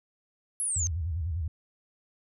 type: exponential sweep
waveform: sine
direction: down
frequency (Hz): 11190 to 6190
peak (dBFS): -27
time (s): 0.6-0.87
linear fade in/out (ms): 0
type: tone with vibrato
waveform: sine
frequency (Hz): 82.5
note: E2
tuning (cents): +2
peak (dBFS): -28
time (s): 0.76-1.48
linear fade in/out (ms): 5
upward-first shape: square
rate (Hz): 10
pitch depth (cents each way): 140
effects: none